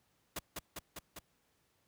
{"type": "noise with echo", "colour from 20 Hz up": "pink", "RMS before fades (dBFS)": -38, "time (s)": [0.36, 0.39], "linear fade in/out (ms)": 5, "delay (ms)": 200, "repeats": 4, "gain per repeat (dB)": -2, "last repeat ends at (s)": 1.19, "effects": ["pink hiss -75 dBFS RMS until 1.87 s", "high-pass 60 Hz 12 dB/octave"]}